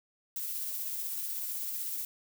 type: noise with tremolo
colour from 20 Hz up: violet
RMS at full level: -35 dBFS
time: 0.36-2.05 s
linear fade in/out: 2 ms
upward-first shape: sine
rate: 16 Hz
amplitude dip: 25%
effects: none